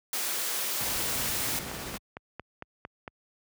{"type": "high-pass noise", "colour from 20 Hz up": "white", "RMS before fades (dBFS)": -31, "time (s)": [0.13, 1.59], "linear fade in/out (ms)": 2, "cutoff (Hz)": 280, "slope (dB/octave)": 12}
{"type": "noise with tremolo", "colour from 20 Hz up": "pink", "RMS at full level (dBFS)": -36, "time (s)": [0.8, 1.98], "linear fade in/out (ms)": 10, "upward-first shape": "triangle", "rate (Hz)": 15, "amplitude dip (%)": 25}
{"type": "click train", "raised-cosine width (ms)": 0.5, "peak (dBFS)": -23, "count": 9, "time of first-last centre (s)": [1.26, 3.078], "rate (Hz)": 4.4}
{"effects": ["high-pass 60 Hz 12 dB/octave"]}